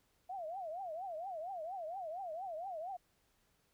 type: tone with vibrato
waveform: sine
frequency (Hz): 698.5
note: F5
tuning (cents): 0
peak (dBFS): -40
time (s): 0.29-2.97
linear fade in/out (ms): 10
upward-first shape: triangle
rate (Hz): 4.3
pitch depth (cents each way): 250
effects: pink hiss -75 dBFS RMS until 3.73 s